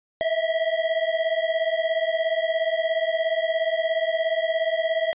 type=beating tone pair; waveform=square; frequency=642 / 659 Hz; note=E5 / E5; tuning=-46 / -1 cents; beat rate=17 Hz; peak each=-25 dBFS; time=0.21-5.13 s; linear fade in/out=0 ms; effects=resampled to 8000 Hz